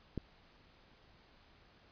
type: click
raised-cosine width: 3 ms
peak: -24 dBFS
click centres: 0.177 s
effects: pink hiss -64 dBFS RMS until 1.91 s + resampled to 11025 Hz